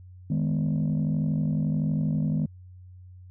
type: chord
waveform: sine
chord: G# minor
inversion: second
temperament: just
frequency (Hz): 155.74 / 207.7 / 249.2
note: D#3 / G#3 / B3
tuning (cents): +2 / 0 / +16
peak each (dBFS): -23 / -27 / -29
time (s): 0.3-2.46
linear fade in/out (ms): 5
effects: tanh soft clip ceiling -19 dBFS + added 91 Hz sine -44 dBFS peak until 3.3 s